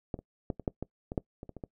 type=clicks; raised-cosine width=2 ms; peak=-19 / -30 / -18 / -27 / -15 / -21 / -23 / -15 / -28 / -29 / -29 / -25 dBFS; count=12; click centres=0.142 / 0.19 / 0.502 / 0.597 / 0.678 / 0.826 / 1.119 / 1.178 / 1.431 / 1.493 / 1.567 / 1.638 s; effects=noise-tail reverb RT60 0.1 s tail -22 dB re dry